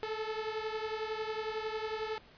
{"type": "beating tone pair", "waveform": "sawtooth", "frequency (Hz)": [431.9, 442.9], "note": ["A4", "A4"], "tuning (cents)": [-32, 11], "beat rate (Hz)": 11, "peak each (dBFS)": [-33, -35], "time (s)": [0.03, 2.18], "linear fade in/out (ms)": 0, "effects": ["pink hiss -58 dBFS RMS until 2.37 s", "resampled to 11025 Hz"]}